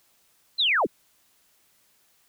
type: linear sweep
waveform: sine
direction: down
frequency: 4186 to 105 Hz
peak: -19 dBFS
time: 0.58-0.87 s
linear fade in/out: 20 ms
effects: white hiss -64 dBFS RMS until 2.28 s